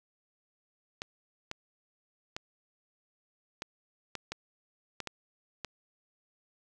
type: clicks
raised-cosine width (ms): 0.2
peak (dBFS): -19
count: 9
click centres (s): 1.019 / 1.514 / 2.365 / 3.621 / 4.153 / 4.32 / 5.003 / 5.073 / 5.647
effects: none